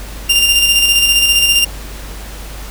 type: tone with tremolo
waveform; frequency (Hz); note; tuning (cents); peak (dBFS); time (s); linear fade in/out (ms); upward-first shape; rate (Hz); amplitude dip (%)
sawtooth; 2793; F7; -1; -4; 0.29-1.65; 10; square; 15; 35
effects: added 50 Hz sine -27 dBFS peak until 2.7 s + pink hiss -32 dBFS RMS until 2.7 s